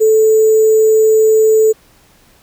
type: tone with sample-and-hold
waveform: sine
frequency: 437.6 Hz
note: A4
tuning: 9 cents flat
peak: -6 dBFS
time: 0-1.73 s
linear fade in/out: 20 ms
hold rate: 7350 Hz
effects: pink hiss -49 dBFS RMS until 2.42 s